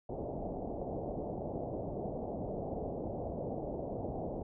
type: low-pass noise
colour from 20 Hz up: white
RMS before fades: -39 dBFS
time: 0.09-4.43 s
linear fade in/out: 5 ms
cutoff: 730 Hz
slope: 48 dB/octave
effects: none